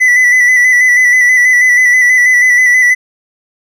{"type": "tone with vibrato", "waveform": "triangle", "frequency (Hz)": 1986, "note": "B6", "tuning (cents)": 9, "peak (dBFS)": -3, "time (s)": [0, 2.95], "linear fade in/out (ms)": 20, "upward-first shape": "square", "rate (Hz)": 6.2, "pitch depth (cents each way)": 26, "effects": []}